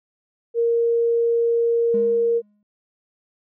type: tone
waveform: sine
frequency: 466.2 Hz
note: A#4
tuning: in tune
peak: -16 dBFS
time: 0.54-2.42 s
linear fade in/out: 50 ms
type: tone with exponential decay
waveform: triangle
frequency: 207.5 Hz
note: G#3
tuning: 1 cent flat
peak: -23 dBFS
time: 1.94-2.63 s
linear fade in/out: 2 ms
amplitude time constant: 150 ms
effects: none